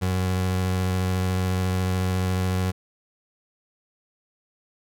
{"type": "tone with vibrato", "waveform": "30% pulse", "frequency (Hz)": 92.5, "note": "F#2", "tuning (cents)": 0, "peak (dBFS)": -19, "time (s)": [0.01, 2.72], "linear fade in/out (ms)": 20, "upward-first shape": "square", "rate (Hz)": 14, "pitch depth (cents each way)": 11, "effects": []}